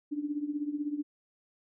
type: tone with tremolo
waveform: sine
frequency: 293.7 Hz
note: D4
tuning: in tune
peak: -27 dBFS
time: 0.11-1.03 s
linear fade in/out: 20 ms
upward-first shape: triangle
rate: 16 Hz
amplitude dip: 85%
effects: none